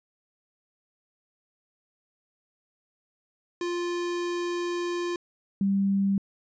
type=tone pair in turn; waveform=square / sine; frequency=349.2 / 196.89 Hz; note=F4 / G3; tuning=0 / +8 cents; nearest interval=minor seventh; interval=992 cents; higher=first; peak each=-28 / -21 dBFS; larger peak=second; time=3.61-5.16 / 5.61-6.18 s; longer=first; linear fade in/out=2 ms; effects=resampled to 16000 Hz